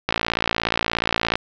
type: click train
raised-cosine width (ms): 0.3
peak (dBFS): -3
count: 73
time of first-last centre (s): 0.09-1.355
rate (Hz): 56.9
effects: resampled to 16000 Hz + 7-bit

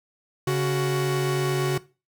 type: tone pair together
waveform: 45% pulse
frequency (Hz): 140 / 371.3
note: C#3 / F#4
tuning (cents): +18 / +6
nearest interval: octave + perfect fourth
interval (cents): 1688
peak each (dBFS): -24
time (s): 0.47-1.78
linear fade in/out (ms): 5
effects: noise-tail reverb RT60 0.3 s tail -18 dB re dry

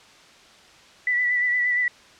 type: tone with vibrato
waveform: sine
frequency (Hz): 1969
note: B6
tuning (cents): -6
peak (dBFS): -19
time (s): 1.07-1.88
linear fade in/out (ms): 2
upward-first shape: sine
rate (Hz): 8.6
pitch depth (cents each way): 28
effects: white hiss -50 dBFS RMS until 2.19 s + low-pass 5000 Hz 12 dB/octave

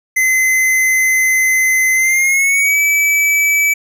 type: tone with pitch glide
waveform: square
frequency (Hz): 2049 to 2300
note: C7 to D7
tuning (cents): -37 to -37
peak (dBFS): -11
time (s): 0.16-3.74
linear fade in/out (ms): 10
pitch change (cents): +200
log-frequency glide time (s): 1.94-2.8
effects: none

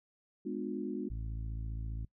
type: chord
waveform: sine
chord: G# diminished seventh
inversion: none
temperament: just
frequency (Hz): 207.7 / 249.2 / 299 / 358.8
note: G#3 / B3 / D4 / F4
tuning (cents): 0 / +16 / +31 / +47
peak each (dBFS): -40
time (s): 0.45-1.09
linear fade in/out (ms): 10
type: harmonic tone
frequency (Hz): 55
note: A1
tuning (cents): 0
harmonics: 1 / 2 / 3 / 4 / 5 / 6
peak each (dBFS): -37 / -42 / -54 / -56 / -57 / -63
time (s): 1.1-2.05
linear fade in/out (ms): 5
effects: noise-tail reverb RT60 0.1 s tail -23 dB re dry

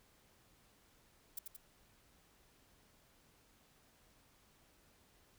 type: noise with echo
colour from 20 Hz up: violet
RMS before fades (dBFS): -42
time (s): 1.37-1.39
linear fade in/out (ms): 5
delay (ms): 88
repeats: 2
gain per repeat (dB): -4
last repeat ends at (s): 1.566
effects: pink hiss -69 dBFS RMS until 5.38 s

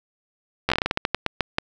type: slowing click train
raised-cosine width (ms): 0.3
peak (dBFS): -4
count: 15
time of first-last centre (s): 0.69-1.584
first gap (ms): 12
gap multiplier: 1.23
effects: none

